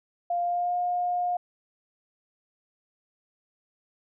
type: tone with pitch glide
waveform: sine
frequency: 698.5 to 712.4 Hz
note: F5 to F5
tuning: 0 to +34 cents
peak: -24 dBFS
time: 0.3-1.37 s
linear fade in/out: 5 ms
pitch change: +34 cents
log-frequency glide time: 0.42-0.76 s
effects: none